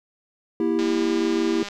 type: chord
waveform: triangle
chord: E diminished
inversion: second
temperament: just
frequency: 237.3 / 329.6 / 395.6 Hz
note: Bb3 / E4 / G4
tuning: +31 / 0 / +16 cents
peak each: -24 / -20 / -23 dBFS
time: 0.6-1.63 s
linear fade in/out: 2 ms
type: click train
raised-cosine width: 0.2 ms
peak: -17 dBFS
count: 182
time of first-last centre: 0.79-1.686 s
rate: 202 Hz
effects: none